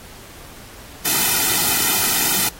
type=noise with comb filter; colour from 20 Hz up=white; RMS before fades=-18 dBFS; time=1.05-2.49 s; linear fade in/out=5 ms; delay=1.8 ms; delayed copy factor=-0.9; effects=pink hiss -41 dBFS RMS until 2.59 s + AAC 48 kbps